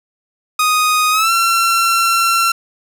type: tone with pitch glide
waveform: sawtooth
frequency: 1244.5 to 1357.1 Hz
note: D#6 to E6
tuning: 0 to +50 cents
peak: -8 dBFS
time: 0.59-2.52 s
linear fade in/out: 5 ms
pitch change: +150 cents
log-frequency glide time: 1.11-1.31 s
effects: none